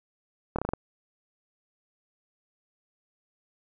slowing click train, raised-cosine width 1 ms, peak -14 dBFS, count 6, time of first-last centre 0.56-0.735 s, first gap 26 ms, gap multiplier 1.15, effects none

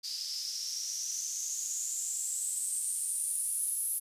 blue noise with band-pass filter sweep, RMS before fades -35 dBFS, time 0.03-4 s, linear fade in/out 20 ms, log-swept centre 4800 to 11000 Hz, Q 8.9, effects resampled to 32000 Hz

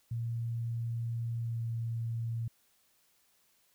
sine tone with pitch glide, 116.4 to 115.26 Hz, A#2 to A#2, -2 to -19 cents, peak -32 dBFS, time 0.11-2.48 s, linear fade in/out 5 ms, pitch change -17 cents, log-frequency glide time 1.38-1.64 s, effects white hiss -70 dBFS RMS until 3.74 s

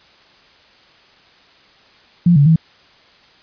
sine tone with pitch steps, 173.5 / 142.8 / 161.4 Hz, F3 / D3 / E3, -11 / -48 / -36 cents, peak -7 dBFS, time 2.26-2.56 s, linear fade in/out 5 ms, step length 100 ms, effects white hiss -49 dBFS RMS until 3.42 s + resampled to 11025 Hz

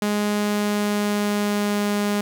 sawtooth tone with pitch glide, 207.7 to 205.6 Hz, G#3 to G#3, 0 to -17 cents, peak -16 dBFS, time 0.02-2.21 s, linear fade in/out 2 ms, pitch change -17 cents, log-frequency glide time 0.32-1.9 s, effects 8-bit

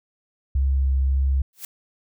sine tone with vibrato, 67.2 Hz, C2, 47 cents sharp, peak -17 dBFS, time 0.55-1.42 s, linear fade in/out 5 ms, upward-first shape sine, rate 1.8 Hz, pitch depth 11 cents each way
blue noise with exponential growth, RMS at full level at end -30 dBFS, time 1.53-1.65 s, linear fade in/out 1 ms, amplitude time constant 26 ms
effects none

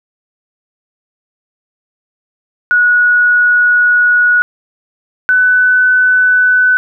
sine tone pair in turn, 1460 / 1500.2 Hz, F#6 / F#6, -24 / +23 cents, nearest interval unison, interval 47 cents, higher second, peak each -6 dBFS, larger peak neither, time 2.71-4.42 / 5.29-6.77 s, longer first, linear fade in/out 0 ms, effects none

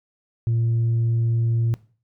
sine tone, 115.5 Hz, A#2, 16 cents flat, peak -16 dBFS, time 0.47-1.74 s, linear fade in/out 0 ms, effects noise-tail reverb RT60 0.4 s tail -21 dB re dry + tanh soft clip ceiling -16 dBFS

